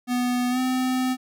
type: tone with pitch glide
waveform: square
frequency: 246.9 to 256.1 Hz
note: B3 to C4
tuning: 0 to -37 cents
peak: -22 dBFS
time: 0.07-1.17 s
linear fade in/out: 50 ms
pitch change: +63 cents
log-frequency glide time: 0.5-0.59 s
effects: none